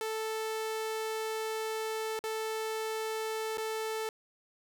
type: tone with dropouts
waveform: sawtooth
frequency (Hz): 440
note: A4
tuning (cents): 0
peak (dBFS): -29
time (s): 0.01-4.09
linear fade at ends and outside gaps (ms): 1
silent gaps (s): 2.191-2.239 / 3.573-3.581
effects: none